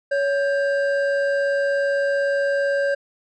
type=tone pair together; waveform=triangle; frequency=560.5 / 1584 Hz; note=C#5 / G6; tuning=+19 / +18 cents; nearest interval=octave + tritone; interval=1799 cents; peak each=-17 / -24 dBFS; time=0.11-2.95 s; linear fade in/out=10 ms; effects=resampled to 22050 Hz